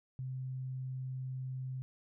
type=tone; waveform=sine; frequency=130 Hz; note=C3; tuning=11 cents flat; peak=-37 dBFS; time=0.19-1.82 s; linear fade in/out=0 ms; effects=none